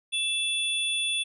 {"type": "tone cluster", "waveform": "sine", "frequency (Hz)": [2647, 3453, 9570], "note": ["E7", "A7", "D9"], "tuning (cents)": [7, -33, 32], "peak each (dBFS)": [-30, -27, -34], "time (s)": [0.12, 1.24], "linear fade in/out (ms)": 20, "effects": []}